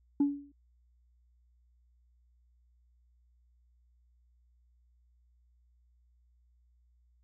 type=tone with exponential decay; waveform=sine; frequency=284.5 Hz; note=C#4; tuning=45 cents sharp; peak=-19 dBFS; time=0.2-0.52 s; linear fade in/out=5 ms; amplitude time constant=68 ms; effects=tanh soft clip ceiling -20 dBFS + added 60 Hz sine -64 dBFS peak until 7.23 s